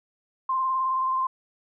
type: tone with vibrato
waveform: sine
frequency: 1046.5 Hz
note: C6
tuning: in tune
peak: -22 dBFS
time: 0.49-1.27 s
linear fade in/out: 5 ms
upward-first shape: triangle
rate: 19 Hz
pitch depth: 29 cents each way
effects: none